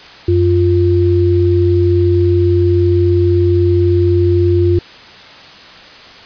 sine tone pair together, 92.39 / 348.8 Hz, F#2 / F4, -2 / -2 cents, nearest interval octave + major seventh, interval 2300 cents, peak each -11 dBFS, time 0.28-4.79 s, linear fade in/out 5 ms, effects white hiss -36 dBFS RMS until 6.25 s + resampled to 11025 Hz

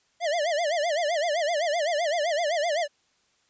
square tone with vibrato, 638 Hz, D#5, 43 cents sharp, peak -24 dBFS, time 0.2-2.88 s, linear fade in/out 50 ms, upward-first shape sine, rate 7.8 Hz, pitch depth 180 cents each way, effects white hiss -67 dBFS RMS until 3.49 s + resampled to 16000 Hz

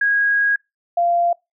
sine tone pair in turn, 1645 / 691.6 Hz, G#6 / F5, -17 / -17 cents, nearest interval octave + minor third, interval 1500 cents, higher first, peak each -14 dBFS, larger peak neither, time 0.01-0.56 / 0.97-1.33 s, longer first, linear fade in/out 5 ms, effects noise-tail reverb RT60 0.2 s tail -25 dB re dry

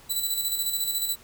10% pulse tone with tremolo, 3974 Hz, B7, 10 cents sharp, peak -16 dBFS, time 0.09-1.16 s, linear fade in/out 20 ms, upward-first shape square, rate 14 Hz, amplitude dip 45%, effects pink hiss -52 dBFS RMS until 1.23 s

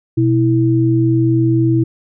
sine tone pair together, 123.8 / 327.2 Hz, B2 / E4, +5 / -13 cents, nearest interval octave + perfect fourth, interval 1682 cents, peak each -13 dBFS, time 0.17-1.84 s, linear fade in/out 10 ms, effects none

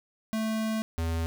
square tone pair in turn, 220 / 82.41 Hz, A3 / E2, 0 / 0 cents, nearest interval octave + perfect fourth, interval 1700 cents, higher first, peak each -28 dBFS, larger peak neither, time 0.33-0.82 / 0.98-1.26 s, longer first, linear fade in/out 0 ms, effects 9-bit

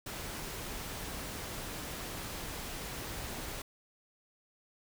pink noise, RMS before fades -41 dBFS, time 0.06-3.62 s, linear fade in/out 5 ms, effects none

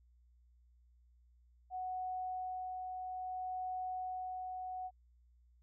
sine tone with tremolo, 740 Hz, F#5, in tune, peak -37 dBFS, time 1.7-4.91 s, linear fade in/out 50 ms, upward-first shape sine, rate 0.61 Hz, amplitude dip 30%, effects added 60 Hz sine -64 dBFS peak until 5.62 s

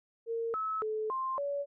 sine tone with pitch steps, 459.2 / 1296 / 433.1 / 1051 / 568 Hz, A#4 / E6 / A4 / C6 / C#5, -26 / -30 / -27 / +7 / +42 cents, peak -31 dBFS, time 0.26-1.66 s, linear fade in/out 50 ms, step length 280 ms, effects none

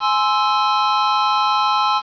square chord, Ab augmented, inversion none, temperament equal with one note detuned, 839.3 / 1046.5 / 1318.5 Hz, Ab5 / C6 / E6, +18 / 0 / 0 cents, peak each -20 dBFS, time 0-2.02 s, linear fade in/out 50 ms, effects resampled to 11025 Hz + 7-bit

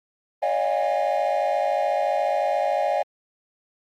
triangle tone cluster, 565 / 619 / 708 / 814 Hz, C#5 / D#5 / F5 / G#5, +33 / -9 / +23 / -35 cents, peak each -23 dBFS, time 0.42-3.03 s, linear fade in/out 10 ms, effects tanh soft clip ceiling -13 dBFS + Opus 32 kbps

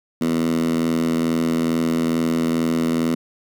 10% pulse tone with high-pass filter, 82.3 Hz, E2, 2 cents flat, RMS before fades -20 dBFS, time 0.21-3.15 s, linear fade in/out 5 ms, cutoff 220 Hz, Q 4.4, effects none

